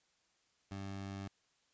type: tone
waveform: 20% pulse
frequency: 98 Hz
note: G2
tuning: in tune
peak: -37 dBFS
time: 0.71-1.28 s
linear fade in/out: 5 ms
effects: white hiss -75 dBFS RMS until 1.73 s + resampled to 16000 Hz